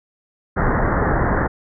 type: low-pass noise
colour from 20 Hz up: pink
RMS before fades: -18 dBFS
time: 0.56-1.48 s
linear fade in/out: 20 ms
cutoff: 1900 Hz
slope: 96 dB/octave
effects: none